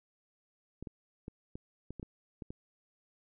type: clicks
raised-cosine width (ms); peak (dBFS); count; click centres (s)
3; -29; 9; 0.826 / 0.872 / 1.281 / 1.555 / 1.906 / 1.997 / 2.029 / 2.422 / 2.505
effects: none